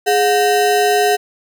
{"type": "ring-modulated tone", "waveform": "square", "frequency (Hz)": 569, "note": "C#5", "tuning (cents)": 45, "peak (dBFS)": -9, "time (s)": [0.06, 1.17], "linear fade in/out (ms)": 20, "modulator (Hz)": 153, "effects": []}